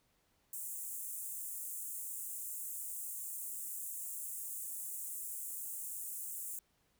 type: high-pass noise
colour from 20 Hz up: pink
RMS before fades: -43 dBFS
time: 0.53-6.59 s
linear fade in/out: 2 ms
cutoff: 7500 Hz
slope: 48 dB/octave
effects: pink hiss -75 dBFS RMS until 6.99 s